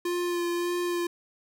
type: tone with vibrato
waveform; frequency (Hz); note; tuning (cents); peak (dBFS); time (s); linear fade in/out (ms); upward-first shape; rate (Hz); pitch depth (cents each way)
square; 349.2; F4; 0; -27; 0.05-1.07; 5; sine; 1.7; 16
effects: none